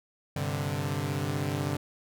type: chord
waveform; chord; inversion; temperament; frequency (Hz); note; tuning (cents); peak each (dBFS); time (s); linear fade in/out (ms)
sawtooth; G suspended fourth; none; equal; 98 / 130.81 / 146.83; G2 / C3 / D3; 0 / 0 / 0; -30 / -30 / -28; 0.36-1.77; 5
effects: none